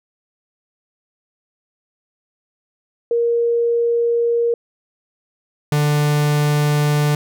sine / 45% pulse tone pair in turn, 469.6 / 147.91 Hz, A#4 / D3, +13 / +13 cents, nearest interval octave + minor sixth, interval 2000 cents, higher first, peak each -14 dBFS, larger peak neither, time 3.11-4.54 / 5.72-7.15 s, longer neither, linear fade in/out 2 ms, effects none

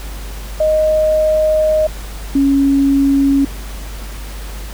sine tone pair in turn, 621 / 276.6 Hz, D#5 / C#4, -3 / -4 cents, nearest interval octave + major second, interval 1401 cents, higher first, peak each -10 / -9 dBFS, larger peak second, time 0.6-1.87 / 2.35-3.45 s, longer first, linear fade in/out 5 ms, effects added 50 Hz sine -25 dBFS peak until 4.73 s + pink hiss -34 dBFS RMS until 4.73 s

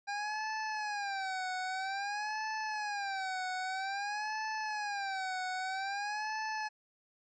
25% pulse tone with vibrato, 803 Hz, G5, 41 cents sharp, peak -31 dBFS, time 0.07-6.69 s, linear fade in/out 20 ms, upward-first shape sine, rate 0.51 Hz, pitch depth 140 cents each way, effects resampled to 16000 Hz

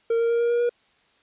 triangle tone with pitch steps, 460.5 / 464.2 / 468 / 471.8 / 475.6 / 479.5 Hz, A#4 / A#4 / A#4 / A#4 / A#4 / A#4, -21 / -7 / +7 / +21 / +35 / +49 cents, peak -17 dBFS, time 0.1-0.694 s, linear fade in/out 5 ms, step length 99 ms, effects white hiss -62 dBFS RMS until 1.22 s + resampled to 8000 Hz

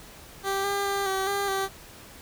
15% pulse tone with pitch steps, 391.4 / 400.3 / 397.5 / 384.1 / 400 / 388.1 Hz, G4 / G4 / G4 / G4 / G4 / G4, -3 / +36 / +24 / -35 / +35 / -17 cents, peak -19 dBFS, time 0.43-1.69 s, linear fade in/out 50 ms, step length 210 ms, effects pink hiss -47 dBFS RMS until 2.21 s

